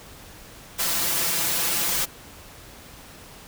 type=noise with comb filter; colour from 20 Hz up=white; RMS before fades=-24 dBFS; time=0.78-2.06 s; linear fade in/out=20 ms; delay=5.9 ms; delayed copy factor=+0.95; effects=pink hiss -45 dBFS RMS until 3.47 s